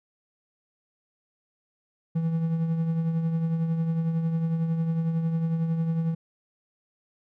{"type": "tone with tremolo", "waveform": "triangle", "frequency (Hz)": 163.9, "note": "E3", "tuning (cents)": -10, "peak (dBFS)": -19, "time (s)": [2.15, 6.15], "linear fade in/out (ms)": 10, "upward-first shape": "triangle", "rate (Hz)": 11, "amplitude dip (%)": 50, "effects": []}